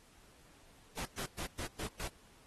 pink noise bursts, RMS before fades -41 dBFS, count 6, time 0.97-2.08 s, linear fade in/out 5 ms, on 85 ms, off 120 ms, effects pink hiss -63 dBFS RMS until 2.46 s + AAC 32 kbps

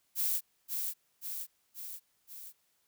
violet noise with echo, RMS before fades -31 dBFS, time 0.15-0.41 s, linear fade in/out 50 ms, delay 530 ms, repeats 4, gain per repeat -4 dB, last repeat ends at 2.53 s, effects white hiss -74 dBFS RMS until 2.87 s

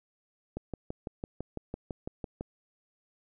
click train, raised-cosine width 2 ms, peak -22 dBFS, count 12, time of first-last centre 0.57-2.409 s, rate 5.98 Hz, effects none

